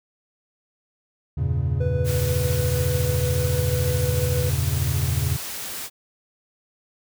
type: chord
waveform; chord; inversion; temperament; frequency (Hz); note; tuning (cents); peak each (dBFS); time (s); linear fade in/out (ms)
triangle; E diminished seventh; none; equal with one note detuned; 82.41 / 96.32 / 116.54 / 138.59; E2 / G2 / Bb2 / Db3; 0 / -30 / 0 / 0; -23 / -26 / -25 / -23; 1.37-5.37; 10
type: tone with tremolo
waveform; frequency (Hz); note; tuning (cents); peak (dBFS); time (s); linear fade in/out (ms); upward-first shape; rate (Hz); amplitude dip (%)
triangle; 495.2; B4; +5; -23; 1.8-4.5; 10; triangle; 6.3; 30
type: noise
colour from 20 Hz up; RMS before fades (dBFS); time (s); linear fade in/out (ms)
white; -32; 2.04-5.9; 50
effects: none